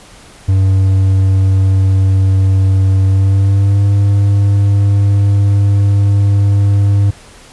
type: tone with pitch glide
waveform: triangle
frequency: 95.9 to 100.38 Hz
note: G2 to G2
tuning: -37 to +42 cents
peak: -5 dBFS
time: 0.48-7.11 s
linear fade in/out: 10 ms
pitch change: +79 cents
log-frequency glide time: 3.05-3.85 s
effects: pink hiss -39 dBFS RMS until 7.52 s + resampled to 24000 Hz